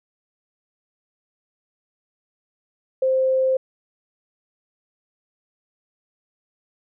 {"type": "tone", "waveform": "sine", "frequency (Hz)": 523.3, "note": "C5", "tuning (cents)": 0, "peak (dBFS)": -16, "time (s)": [3.02, 3.57], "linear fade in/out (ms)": 5, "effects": []}